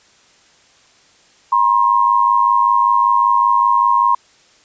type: tone pair together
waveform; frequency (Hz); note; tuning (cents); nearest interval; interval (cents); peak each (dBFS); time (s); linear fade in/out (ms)
sine; 960.8 / 1066; B5 / C6; -48 / +32; major second; 180; -13; 1.52-4.15; 5
effects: white hiss -51 dBFS RMS until 4.64 s + resampled to 16000 Hz